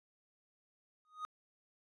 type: tone with exponential growth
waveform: triangle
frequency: 1244.5 Hz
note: D#6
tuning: in tune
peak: -34 dBFS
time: 1.05-1.25 s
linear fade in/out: 0 ms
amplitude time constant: 42 ms
effects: resampled to 24000 Hz